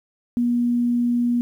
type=tone; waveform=sine; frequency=240.5 Hz; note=B3; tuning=46 cents flat; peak=-17 dBFS; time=0.37-1.41 s; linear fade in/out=0 ms; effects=9-bit